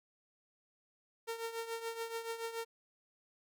sawtooth tone with tremolo, 457.6 Hz, A#4, 32 cents flat, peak -32 dBFS, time 1.27-2.65 s, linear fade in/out 20 ms, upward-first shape triangle, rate 7 Hz, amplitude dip 75%, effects none

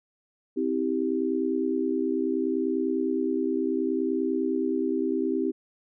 sine chord, C major, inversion none, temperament equal with one note detuned, 261.6 / 322.3 / 392 Hz, C4 / E4 / G4, 0 / -39 / 0 cents, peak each -28 dBFS, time 0.56-5.52 s, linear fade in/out 20 ms, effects none

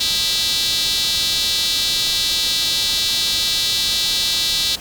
square tone with high-pass filter, 179.4 Hz, F3, 47 cents sharp, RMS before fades -19 dBFS, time 0-4.76 s, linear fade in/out 10 ms, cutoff 3900 Hz, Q 4.2, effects pink hiss -35 dBFS RMS until 4.8 s

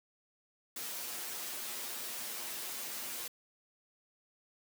white noise with comb filter, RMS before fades -41 dBFS, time 0.76-3.28 s, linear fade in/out 5 ms, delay 8.4 ms, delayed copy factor +0.85, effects high-pass 200 Hz 12 dB/octave

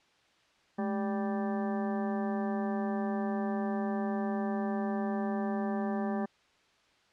harmonic tone with a mistuned harmonic, 196 Hz, G3, in tune, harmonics 1 / 2 / 3 / 4 / 5 / 6 / 8 / 9, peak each -31 / -38 / -40 / -39 / -47 / -46 / -51 / -49 dBFS, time 0.78-6.26 s, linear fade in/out 10 ms, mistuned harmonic 1, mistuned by +140 cents, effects white hiss -66 dBFS RMS until 7.12 s + low-pass 4000 Hz 12 dB/octave

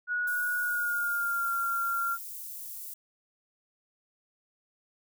sine tone with pitch glide, 1458 to 1381.7 Hz, F#6 to F6, -26 to -19 cents, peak -27 dBFS, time 0.07-2.18 s, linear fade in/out 50 ms, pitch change -93 cents, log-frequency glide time 0.59-1.52 s
white high-pass noise, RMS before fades -41 dBFS, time 0.27-2.94 s, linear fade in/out 5 ms, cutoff 11000 Hz, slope 12 dB/octave
effects none

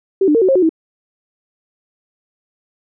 sine tone with pitch steps, 385.9 / 298.8 / 457.7 / 374.3 / 536 / 367.3 / 322.2 Hz, G4 / D4 / A#4 / F#4 / C5 / F#4 / E4, -27 / +30 / -32 / +20 / +42 / -13 / -39 cents, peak -9 dBFS, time 0.21-0.693 s, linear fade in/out 5 ms, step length 69 ms, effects none

